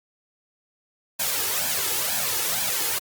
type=noise with flanger; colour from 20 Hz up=white; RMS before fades=-25 dBFS; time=1.19-2.99 s; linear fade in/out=10 ms; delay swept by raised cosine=1.2 to 2.4 ms; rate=2.1 Hz; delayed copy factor=+0.7; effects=high-pass 100 Hz 12 dB/octave + Opus 48 kbps